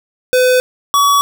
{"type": "tone pair in turn", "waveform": "square", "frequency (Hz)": [505, 1133.7], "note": ["B4", "C#6"], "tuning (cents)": [39, 39], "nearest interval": "octave + major second", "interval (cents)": 1400, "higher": "second", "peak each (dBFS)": -9, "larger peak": "neither", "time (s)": [[0.33, 0.6], [0.94, 1.21]], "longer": "neither", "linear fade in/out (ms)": 0, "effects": []}